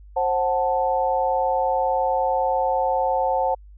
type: chord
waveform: sine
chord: F# diminished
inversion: second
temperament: equal with one note detuned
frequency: 530.9 / 740 / 880 Hz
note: C5 / F#5 / A5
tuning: +25 / 0 / 0 cents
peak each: -23 dBFS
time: 0.16-3.55 s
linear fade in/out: 10 ms
effects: added 50 Hz sine -42 dBFS peak until 3.77 s